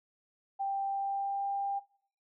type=tone with pitch glide; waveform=sine; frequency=787 to 795.7 Hz; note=G5 to G5; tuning=+7 to +26 cents; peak=-30 dBFS; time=0.59-1.8 s; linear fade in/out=20 ms; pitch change=+19 cents; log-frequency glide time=0.83-1.49 s; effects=noise-tail reverb RT60 0.5 s tail -19 dB re dry